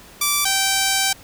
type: tone pair in turn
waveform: 5% pulse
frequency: 1165 / 777.5 Hz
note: D6 / G5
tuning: -14 / -14 cents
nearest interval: perfect fifth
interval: 700 cents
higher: first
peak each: -5 dBFS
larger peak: neither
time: 0.21-0.45 / 0.45-1.13 s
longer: second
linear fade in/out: 5 ms
effects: pink hiss -44 dBFS RMS until 1.23 s